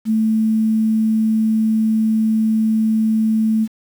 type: tone with quantisation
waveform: sine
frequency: 220 Hz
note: A3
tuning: in tune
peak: -13 dBFS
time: 0.05-3.68 s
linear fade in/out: 50 ms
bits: 7
effects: none